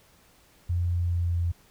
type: tone with pitch glide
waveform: sine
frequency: 87.4 to 85.9 Hz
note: F2 to F2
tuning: +2 to -28 cents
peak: -23 dBFS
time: 0.69-1.52 s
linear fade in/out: 10 ms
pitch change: -30 cents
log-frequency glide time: 0.9-1.4 s
effects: pink hiss -59 dBFS RMS until 1.7 s